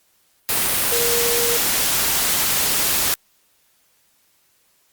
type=tone in noise; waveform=sine; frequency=472.6 Hz; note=A#4; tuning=24 cents sharp; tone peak=-22 dBFS; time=0.92-1.57 s; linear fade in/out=0 ms; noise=white; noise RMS=-19 dBFS; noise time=0.49-3.14 s; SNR=-6 dB; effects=white hiss -61 dBFS RMS until 4.92 s + Opus 48 kbps